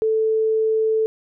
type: tone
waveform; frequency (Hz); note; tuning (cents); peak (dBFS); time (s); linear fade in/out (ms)
sine; 440; A4; 0; -16; 0.02-1.06; 0
effects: none